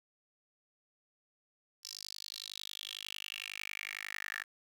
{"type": "tone with high-pass filter sweep", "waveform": "10% pulse", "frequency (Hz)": 51, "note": "G#1", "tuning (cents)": -31, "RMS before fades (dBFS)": -44, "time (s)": [1.83, 4.44], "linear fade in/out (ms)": 20, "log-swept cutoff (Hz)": [5200, 1700], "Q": 5.9, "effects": ["10-bit"]}